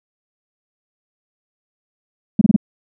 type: tone bursts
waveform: sine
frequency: 208.5 Hz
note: G#3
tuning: 7 cents sharp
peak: -6 dBFS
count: 4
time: 2.39-2.563 s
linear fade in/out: 5 ms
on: 23 ms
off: 27 ms
effects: tanh soft clip ceiling -3 dBFS